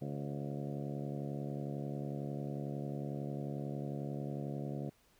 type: harmonic tone with a mistuned harmonic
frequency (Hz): 71.1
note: C#2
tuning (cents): +45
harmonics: 2 / 3 / 4 / 5 / 6 / 7 / 8 / 9 / 10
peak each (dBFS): -40 / -44 / -46 / -48 / -50 / -51 / -52 / -53 / -54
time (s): 0.01-4.9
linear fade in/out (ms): 10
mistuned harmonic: 7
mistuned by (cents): +62
effects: pink hiss -69 dBFS RMS until 5.19 s